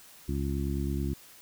harmonic tone, 69.3 Hz, C#2, in tune, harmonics 1 / 2 / 3 / 4 / 5, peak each -31 / -34 / -36 / -37 / -38 dBFS, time 0.28-1.14 s, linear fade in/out 10 ms, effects white hiss -53 dBFS RMS until 1.41 s

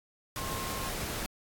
sine tone in noise, 1068 Hz, C6, 35 cents sharp, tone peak -39 dBFS, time 0.37-0.89 s, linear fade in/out 0 ms, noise pink, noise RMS -36 dBFS, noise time 0.36-1.26 s, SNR -6 dB, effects AAC 64 kbps

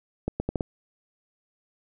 accelerating click train, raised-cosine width 2 ms, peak -13 dBFS, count 5, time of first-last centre 0.28-0.608 s, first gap 120 ms, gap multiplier 0.75, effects none

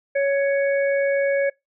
harmonic tone, 557 Hz, C#5, 8 cents sharp, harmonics 1 / 3 / 4, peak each -18 / -28 / -30 dBFS, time 0.15-1.5 s, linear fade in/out 10 ms, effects noise-tail reverb RT60 0.2 s tail -25 dB re dry

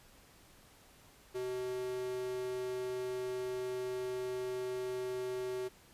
square tone with high-pass filter, 126.2 Hz, B2, 38 cents sharp, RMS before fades -38 dBFS, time 1.34-5.69 s, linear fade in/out 20 ms, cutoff 350 Hz, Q 4.2, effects pink hiss -61 dBFS RMS until 5.93 s + resampled to 32000 Hz

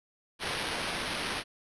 white noise with sample-and-hold, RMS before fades -34 dBFS, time 0.39-1.44 s, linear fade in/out 50 ms, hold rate 7350 Hz, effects resampled to 24000 Hz

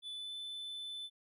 triangle tone with pitch glide, 3480 to 3514 Hz, A7 to A7, -20 to -3 cents, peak -40 dBFS, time 0.02-1.1 s, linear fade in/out 50 ms, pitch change +17 cents, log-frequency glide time 0.12-0.33 s, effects none

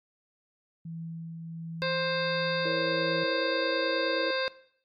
sine tone with tremolo, 164.81 Hz, E3, in tune, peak -35 dBFS, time 0.85-3.24 s, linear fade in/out 5 ms, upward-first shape triangle, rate 1.4 Hz, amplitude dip 30%
harmonic tone, 525 Hz, C5, 6 cents sharp, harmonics 1 / 2 / 3 / 4 / 5 / 7 / 8 / 9, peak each -30 / -36 / -33 / -40 / -37 / -37 / -43 / -38 dBFS, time 1.82-4.48 s, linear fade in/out 0 ms
sine chord, A# diminished, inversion second, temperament equal, 329.6 / 466.2 / 554.4 Hz, E4 / A#4 / C#5, 0 / 0 / 0 cents, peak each -35 dBFS, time 2.65-4.31 s, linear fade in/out 5 ms
effects noise-tail reverb RT60 0.6 s tail -18 dB re dry + MP3 64 kbps

